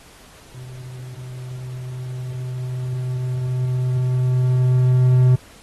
triangle tone with level ramp, 126.8 Hz, B2, 46 cents sharp, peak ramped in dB -32 to -8 dBFS, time 0.54-5.36 s, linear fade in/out 10 ms, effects pink hiss -47 dBFS RMS until 5.62 s + AAC 32 kbps

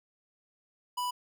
square tone, 987.8 Hz, B5, in tune, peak -31 dBFS, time 0.97-1.11 s, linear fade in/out 10 ms, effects none

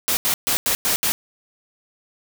white noise bursts at uneven times, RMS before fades -20 dBFS, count 6, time 0.08-0.17 / 0.25-0.34 / 0.47-0.57 / 0.66-0.75 / 0.85-0.96 / 1.03-1.12 s, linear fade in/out 0 ms, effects none

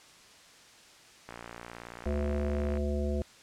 click train, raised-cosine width 0.5 ms, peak -27 dBFS, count 88, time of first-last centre 1.29-2.772 s, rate 58.7 Hz
harmonic tone, 72.7 Hz, D2, 17 cents flat, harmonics 1 / 3 / 5 / 7 / 9, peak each -30 / -35 / -37 / -38 / -40 dBFS, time 2.06-3.22 s, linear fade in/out 0 ms
effects white hiss -55 dBFS RMS until 3.42 s + low-pass 7000 Hz 12 dB/octave

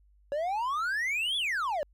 triangle exponential two-way sweep, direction up then down, 554.4 to 3496 to 554.4 Hz, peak -26 dBFS, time 0.32-1.83 s, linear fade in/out 0 ms, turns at 1.37 s, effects added 50 Hz sine -59 dBFS peak until 1.93 s

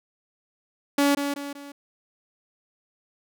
sawtooth tone with echo, 283.7 Hz, C#4, 40 cents sharp, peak -14 dBFS, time 0.98-1.15 s, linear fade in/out 5 ms, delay 190 ms, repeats 3, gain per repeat -7 dB, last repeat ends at 1.72 s, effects none

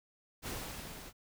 pink noise with level ramp, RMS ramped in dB -39 to -50 dBFS, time 0.42-1.13 s, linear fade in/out 50 ms, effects none

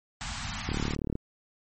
pink band-stop noise, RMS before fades -35 dBFS, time 0.21-0.95 s, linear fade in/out 0 ms, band 240 to 730 Hz, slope 48 dB/octave
click train, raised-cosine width 3 ms, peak -18 dBFS, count 18, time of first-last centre 0.69-1.154 s, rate 36.6 Hz
effects MP3 32 kbps

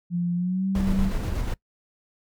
sine tone with pitch glide, 174.4 to 192.39 Hz, F3 to G3, -2 to -32 cents, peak -22 dBFS, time 0.1-1.12 s, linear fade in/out 50 ms, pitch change +170 cents, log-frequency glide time 0.35-0.67 s
brown noise with tremolo, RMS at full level -25 dBFS, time 0.75-1.54 s, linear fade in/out 2 ms, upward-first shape square, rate 8.3 Hz, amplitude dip 25%
effects noise-tail reverb RT60 0.1 s tail -22 dB re dry

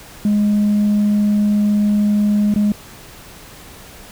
sine tone with dropouts, 207.7 Hz, G#3, in tune, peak -10 dBFS, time 0.25-2.72 s, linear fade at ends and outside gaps 2 ms, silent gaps 2.54-2.56 s, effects tanh soft clip ceiling -10 dBFS + pink hiss -39 dBFS RMS until 4.11 s

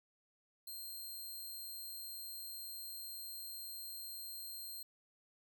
5% pulse tone, 4186 Hz, C8, in tune, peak -38 dBFS, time 0.67-4.83 s, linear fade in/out 5 ms, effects none

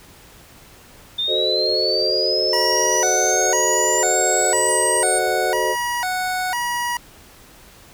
sine linear sweep, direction up, 3581 to 8730 Hz, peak -19 dBFS, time 1.18-5.19 s, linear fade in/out 10 ms
sine chord, F# diminished seventh, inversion none, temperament equal with one note detuned, 370 / 440 / 523.3 / 613.7 Hz, F#4 / A4 / C5 / Eb5, 0 / 0 / 0 / -24 cents, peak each -25 dBFS, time 1.27-5.76 s, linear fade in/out 50 ms
25% pulse tone with vibrato, 843 Hz, G#5, 26 cents sharp, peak -17 dBFS, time 2.53-6.97 s, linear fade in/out 2 ms, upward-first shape square, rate 1 Hz, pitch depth 230 cents each way
effects pink hiss -46 dBFS RMS until 7.93 s

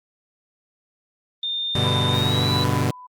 sine tone with pitch glide, 3623 to 3951 Hz, A7 to B7, +50 to 0 cents, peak -23 dBFS, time 1.43-2.64 s, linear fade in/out 2 ms, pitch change +150 cents, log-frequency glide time 2.07-2.46 s
sawtooth chord, G major, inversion none, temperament equal, 98 / 123.47 / 146.83 Hz, G2 / B2 / D3, 0 / 0 / 0 cents, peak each -20 / -19 / -21 dBFS, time 1.75-2.91 s, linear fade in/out 5 ms
sine tone with tremolo, 998 Hz, B5, 18 cents sharp, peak -28 dBFS, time 1.83-3.07 s, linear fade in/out 10 ms, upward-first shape square, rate 1.5 Hz, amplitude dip 70%
effects Opus 32 kbps

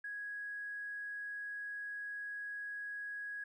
triangle tone with tanh clipping, 1661.2 Hz, G#6, in tune, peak -40 dBFS, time 0.04-3.44 s, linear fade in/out 5 ms, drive 3 dB, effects none

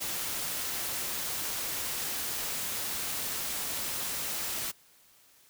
white noise, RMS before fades -34 dBFS, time 0-4.72 s, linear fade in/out 20 ms, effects white hiss -61 dBFS RMS until 5.49 s

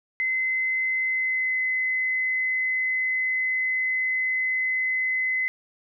sine tone with pitch glide, 2051 to 2036 Hz, C7 to C7, -35 to -48 cents, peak -22 dBFS, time 0.2-5.48 s, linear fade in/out 0 ms, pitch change -13 cents, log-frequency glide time 1.08-1.6 s, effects none

